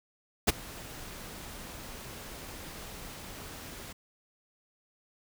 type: noise with ADSR envelope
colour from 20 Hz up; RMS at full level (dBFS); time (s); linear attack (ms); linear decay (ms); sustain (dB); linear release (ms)
pink; -20; 0.47-3.93; 19; 19; -24; 10
effects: none